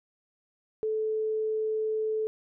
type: tone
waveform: sine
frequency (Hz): 435.5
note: A4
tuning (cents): -18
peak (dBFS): -26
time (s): 0.83-2.27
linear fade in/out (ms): 0
effects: none